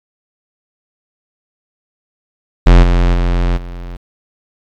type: tone with level steps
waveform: square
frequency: 43.81 Hz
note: F1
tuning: 6 cents sharp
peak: -3 / -9 / -12 / -26 dBFS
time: 2.66-3.97 s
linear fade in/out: 10 ms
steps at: 2.82 / 3.13 / 3.56 s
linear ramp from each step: 20 ms
effects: low-pass 4000 Hz 12 dB/octave + 7-bit